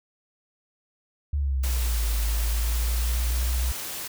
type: exponential two-way sweep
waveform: sine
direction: down then up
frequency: 73.42 to 53.7 to 62.4 Hz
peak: -22 dBFS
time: 1.33-3.72 s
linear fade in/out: 5 ms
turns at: 2.07 s
type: noise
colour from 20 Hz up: white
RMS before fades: -34 dBFS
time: 1.63-4.08 s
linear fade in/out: 10 ms
effects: none